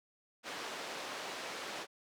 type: band-pass noise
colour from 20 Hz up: pink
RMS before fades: -43 dBFS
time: 0.43-1.87 s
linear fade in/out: 50 ms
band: 440 to 5300 Hz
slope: 12 dB/octave
effects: none